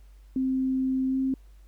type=tone with pitch glide; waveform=sine; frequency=262 to 264.9 Hz; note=C4 to C4; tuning=+2 to +22 cents; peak=-23 dBFS; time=0.36-1.34 s; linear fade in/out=2 ms; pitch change=+20 cents; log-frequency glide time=1.08-1.17 s; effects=added 49 Hz sine -48 dBFS peak until 1.67 s + pink hiss -67 dBFS RMS until 1.67 s